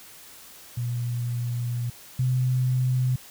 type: tone pair in turn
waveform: sine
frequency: 120.4 / 127.48 Hz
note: B2 / C3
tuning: -44 / -45 cents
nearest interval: minor second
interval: 99 cents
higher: second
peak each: -25 / -20 dBFS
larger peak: second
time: 0.77-1.9 / 2.19-3.16 s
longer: first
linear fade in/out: 5 ms
effects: white hiss -47 dBFS RMS until 3.3 s